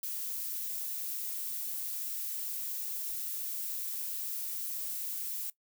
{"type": "noise", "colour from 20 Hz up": "violet", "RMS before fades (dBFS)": -37, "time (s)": [0.03, 5.5], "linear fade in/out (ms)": 2, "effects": ["noise-tail reverb RT60 0.1 s tail -19 dB re dry"]}